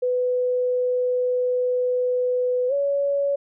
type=tone with pitch glide; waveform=sine; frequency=498.6 to 562.9 Hz; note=B4 to C#5; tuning=+16 to +26 cents; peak=-19 dBFS; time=0.02-3.36 s; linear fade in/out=10 ms; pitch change=+210 cents; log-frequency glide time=2.68-2.73 s; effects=none